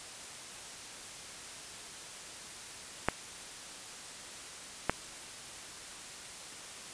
clicks, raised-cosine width 0.5 ms, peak -10 dBFS, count 2, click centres 3.086 / 4.896 s, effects white hiss -46 dBFS RMS until 6.93 s + resampled to 22050 Hz

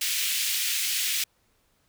pink high-pass noise, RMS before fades -27 dBFS, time 0.01-1.24 s, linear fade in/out 5 ms, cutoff 2300 Hz, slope 24 dB/octave, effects pink hiss -68 dBFS RMS until 1.88 s

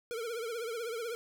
square tone with vibrato, 461.7 Hz, A#4, 17 cents flat, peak -36 dBFS, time 0.11-1.15 s, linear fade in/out 0 ms, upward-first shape triangle, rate 16 Hz, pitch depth 110 cents each way, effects none

